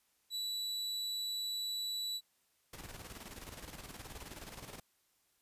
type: tone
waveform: 40% pulse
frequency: 3944 Hz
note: B7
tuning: 3 cents flat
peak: -35 dBFS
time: 0.3-2.21 s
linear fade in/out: 50 ms
type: noise with tremolo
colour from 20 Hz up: pink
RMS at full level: -47 dBFS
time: 2.73-4.8 s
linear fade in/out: 5 ms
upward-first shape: square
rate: 19 Hz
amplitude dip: 55%
effects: white hiss -75 dBFS RMS until 5.41 s + resampled to 32000 Hz